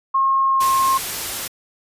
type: tone with pitch glide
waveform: sine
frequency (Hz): 1077 to 1067.7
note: C6 to C6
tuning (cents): +50 to +35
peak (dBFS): -14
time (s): 0.14-0.98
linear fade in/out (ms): 10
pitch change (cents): -15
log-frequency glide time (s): 0.46-0.68
type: noise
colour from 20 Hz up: white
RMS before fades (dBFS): -26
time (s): 0.6-1.48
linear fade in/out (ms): 10
effects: resampled to 32000 Hz